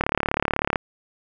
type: click train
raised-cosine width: 0.5 ms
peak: -5 dBFS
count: 28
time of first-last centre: 0.01-0.758 s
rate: 36.1 Hz
effects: none